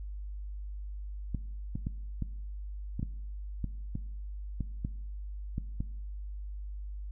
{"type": "clicks", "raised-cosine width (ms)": 5, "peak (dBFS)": -21, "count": 12, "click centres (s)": [1.347, 1.755, 1.869, 2.223, 2.995, 3.029, 3.643, 3.954, 4.607, 4.849, 5.581, 5.805], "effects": ["noise-tail reverb RT60 0.8 s tail -18 dB re dry", "added 50 Hz sine -37 dBFS peak until 7.11 s"]}